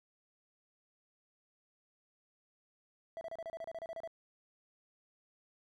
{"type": "tone bursts", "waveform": "triangle", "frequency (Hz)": 659.3, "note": "E5", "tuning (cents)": 0, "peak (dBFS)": -38, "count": 13, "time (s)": [3.17, 4.075], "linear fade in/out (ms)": 0, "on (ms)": 41, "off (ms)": 31, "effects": []}